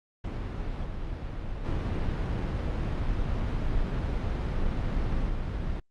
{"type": "noise with level steps", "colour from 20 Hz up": "brown", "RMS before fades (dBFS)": [-32, -34, -28, -31], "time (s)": [0.24, 5.8], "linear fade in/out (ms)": 5, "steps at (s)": [0.84, 1.64, 5.28], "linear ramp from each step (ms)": 20, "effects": ["low-pass 4000 Hz 12 dB/octave", "Opus 48 kbps"]}